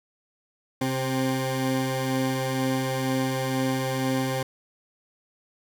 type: tone pair together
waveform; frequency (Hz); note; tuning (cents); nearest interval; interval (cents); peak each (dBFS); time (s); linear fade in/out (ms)
20% pulse; 130.81 / 263.7; C3 / C4; 0 / +14; octave; 1214; -22 / -22; 0.81-4.43; 5
effects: none